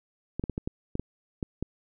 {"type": "clicks", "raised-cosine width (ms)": 3, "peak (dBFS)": -17, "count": 9, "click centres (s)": [0.396, 0.439, 0.497, 0.579, 0.675, 0.954, 0.996, 1.428, 1.626], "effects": []}